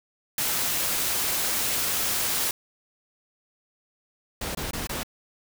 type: noise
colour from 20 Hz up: white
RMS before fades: -26 dBFS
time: 0.38-2.51 s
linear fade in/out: 2 ms
type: noise bursts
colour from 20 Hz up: pink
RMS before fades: -31 dBFS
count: 4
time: 4.41-5.033 s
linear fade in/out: 5 ms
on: 140 ms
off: 21 ms
effects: none